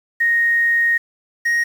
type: tone pair in turn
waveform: sine / triangle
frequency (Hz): 1864.7 / 1873.8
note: A#6 / A#6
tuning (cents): 0 / +8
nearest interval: unison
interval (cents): 8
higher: second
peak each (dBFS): -13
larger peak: neither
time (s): 0.2-0.98 / 1.45-1.64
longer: first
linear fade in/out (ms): 10
effects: 7-bit